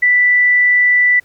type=tone; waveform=sine; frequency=1975.5 Hz; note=B6; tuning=in tune; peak=-8 dBFS; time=0.02-1.2 s; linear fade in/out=10 ms; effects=pink hiss -53 dBFS RMS until 1.24 s